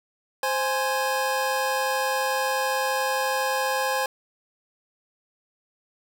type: tone pair together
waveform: 25% pulse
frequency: 523.2 / 830.6 Hz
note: C5 / G#5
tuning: 0 / 0 cents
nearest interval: minor sixth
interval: 800 cents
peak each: -22 dBFS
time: 0.43-4.06 s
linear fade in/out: 2 ms
effects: none